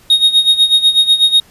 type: tone with tremolo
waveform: triangle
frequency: 3733 Hz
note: A#7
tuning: 2 cents sharp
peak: -3 dBFS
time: 0.1-1.4 s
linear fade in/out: 2 ms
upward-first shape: sine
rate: 8.1 Hz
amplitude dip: 80%
effects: pink hiss -46 dBFS RMS until 1.5 s + resampled to 32000 Hz